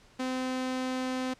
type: tone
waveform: sawtooth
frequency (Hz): 257.2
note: C4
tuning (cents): -30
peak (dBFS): -26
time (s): 0.19-1.34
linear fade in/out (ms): 10
effects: pink hiss -59 dBFS RMS until 1.39 s + low-pass 7000 Hz 12 dB/octave